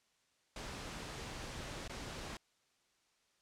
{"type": "noise with dropouts", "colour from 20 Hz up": "pink", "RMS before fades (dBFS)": -45, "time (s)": [0.56, 2.37], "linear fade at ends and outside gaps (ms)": 2, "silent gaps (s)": [1.878, 1.895], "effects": ["white hiss -75 dBFS RMS until 3.41 s", "low-pass 7000 Hz 12 dB/octave"]}